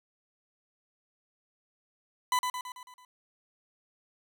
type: tone with echo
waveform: 40% pulse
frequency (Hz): 1000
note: B5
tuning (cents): +21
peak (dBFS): -23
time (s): 2.32-2.39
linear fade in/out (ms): 2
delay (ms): 110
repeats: 6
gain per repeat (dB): -5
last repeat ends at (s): 3.05
effects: none